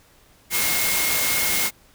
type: tone in noise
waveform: sine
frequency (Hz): 2150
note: C7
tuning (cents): +47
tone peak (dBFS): -27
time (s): 0.5-1.71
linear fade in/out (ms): 50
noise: white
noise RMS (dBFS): -22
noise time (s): 0.5-1.71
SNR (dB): -8
effects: pink hiss -55 dBFS RMS until 1.94 s